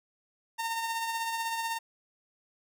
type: tone with tremolo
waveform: sawtooth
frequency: 913 Hz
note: A#5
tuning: 36 cents flat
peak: -25 dBFS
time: 0.58-1.79 s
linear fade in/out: 20 ms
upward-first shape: triangle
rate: 16 Hz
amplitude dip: 45%
effects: none